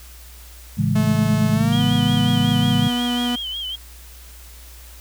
sine chord, A major seventh, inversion none, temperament equal, 110 / 138.59 / 164.81 / 207.7 Hz, A2 / C#3 / E3 / G#3, 0 / 0 / 0 / 0 cents, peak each -22 dBFS, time 0.77-2.89 s, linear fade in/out 20 ms
45% pulse tone with pitch glide, 216.7 to 243.2 Hz, A3 to B3, -26 to -26 cents, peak -20 dBFS, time 0.95-3.36 s, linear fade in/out 10 ms, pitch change +200 cents, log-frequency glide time 1.53-1.81 s
sine tone with vibrato, 3136 Hz, G7, in tune, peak -25 dBFS, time 1.72-3.76 s, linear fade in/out 10 ms, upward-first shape sine, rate 5.5 Hz, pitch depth 80 cents each way
effects added 60 Hz sine -40 dBFS peak until 5 s + white hiss -45 dBFS RMS until 5 s

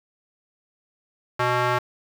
square tone with band-pass filter, 123.47 Hz, B2, in tune, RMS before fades -22 dBFS, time 1.39-1.79 s, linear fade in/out 10 ms, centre 1200 Hz, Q 1.2, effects 7-bit

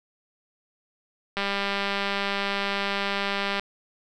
click train, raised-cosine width 0.3 ms, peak -11 dBFS, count 444, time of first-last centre 1.37-3.596 s, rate 199 Hz, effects none

